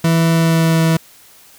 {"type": "tone with pitch glide", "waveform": "40% pulse", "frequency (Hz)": [164.81, 162.82], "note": ["E3", "E3"], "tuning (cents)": [0, -21], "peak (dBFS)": -10, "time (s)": [0.04, 0.97], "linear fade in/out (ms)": 5, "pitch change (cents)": -21, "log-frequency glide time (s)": [0.31, 0.8], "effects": ["white hiss -45 dBFS RMS until 1.58 s"]}